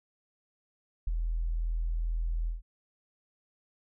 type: tone with ADSR envelope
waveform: sine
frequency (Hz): 41.2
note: E1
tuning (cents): 0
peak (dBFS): -22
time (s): 1.07-2.62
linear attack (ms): 7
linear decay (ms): 9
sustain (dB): -5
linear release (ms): 150
effects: tanh soft clip ceiling -22 dBFS

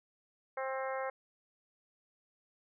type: harmonic tone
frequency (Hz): 264.9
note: C4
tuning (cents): +22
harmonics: 2 / 3 / 4 / 5 / 6 / 7 / 8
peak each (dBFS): -37 / -41 / -43 / -45 / -47 / -48 / -49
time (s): 0.57-1.1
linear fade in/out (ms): 5
effects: none

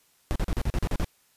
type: noise bursts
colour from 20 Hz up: brown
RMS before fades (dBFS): -25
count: 9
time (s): 0.31-1.045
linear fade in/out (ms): 0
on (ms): 47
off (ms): 39
effects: white hiss -64 dBFS RMS until 1.36 s + resampled to 32000 Hz

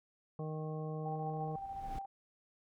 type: harmonic tone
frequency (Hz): 155.56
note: D#3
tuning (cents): 0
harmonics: 1 / 2 / 3 / 4 / 5 / 7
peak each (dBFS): -39 / -50 / -44 / -50 / -50 / -54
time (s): 0.39-1.56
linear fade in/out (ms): 2
type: tone with tremolo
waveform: sine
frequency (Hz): 784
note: G5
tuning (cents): 0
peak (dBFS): -39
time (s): 1.05-2.06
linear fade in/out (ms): 10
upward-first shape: square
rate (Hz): 14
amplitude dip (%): 35
type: noise with exponential growth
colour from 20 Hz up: brown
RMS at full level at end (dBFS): -41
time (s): 1.2-1.99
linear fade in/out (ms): 5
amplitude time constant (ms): 170
effects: none

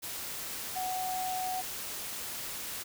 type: tone in noise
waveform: sine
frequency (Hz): 743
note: F#5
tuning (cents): +7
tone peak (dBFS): -32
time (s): 0.75-1.62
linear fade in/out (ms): 20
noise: white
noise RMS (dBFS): -39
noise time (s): 0.02-2.84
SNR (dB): +4
effects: none

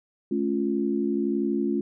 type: chord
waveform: sine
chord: A augmented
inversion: none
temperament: equal with one note detuned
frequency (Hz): 215.8 / 277.2 / 349.2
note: A3 / C#4 / E#4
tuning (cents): -33 / 0 / 0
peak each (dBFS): -27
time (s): 0.31-1.81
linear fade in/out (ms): 5
effects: none

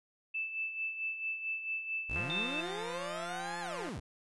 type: tone with tremolo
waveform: sine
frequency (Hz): 2637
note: E7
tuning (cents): 0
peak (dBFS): -32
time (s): 0.34-2.61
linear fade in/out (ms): 10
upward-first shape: sine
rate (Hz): 4.5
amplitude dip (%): 60
type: linear two-way sweep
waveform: 30% pulse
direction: up then down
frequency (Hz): 38.74 to 877 to 38.74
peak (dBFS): -36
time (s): 2.09-4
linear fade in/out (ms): 10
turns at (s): 3.6
type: click train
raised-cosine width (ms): 0.5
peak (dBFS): -28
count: 302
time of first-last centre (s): 2.16-3.89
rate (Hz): 174
type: tone with exponential decay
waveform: sine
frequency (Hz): 3607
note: A7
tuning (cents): +42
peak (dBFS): -35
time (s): 2.3-3.87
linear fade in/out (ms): 0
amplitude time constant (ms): 340
effects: resampled to 24000 Hz

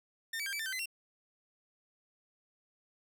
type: tone with pitch steps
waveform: sawtooth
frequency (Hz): 1812 / 2288 / 1598 / 2309 / 1787 / 1546 / 2037 / 2734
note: A#6 / D7 / G6 / D7 / A6 / G6 / C7 / F7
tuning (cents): -50 / -46 / +33 / -30 / +26 / -24 / -47 / -37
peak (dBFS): -32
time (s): 0.33-0.858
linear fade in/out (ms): 5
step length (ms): 66
effects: none

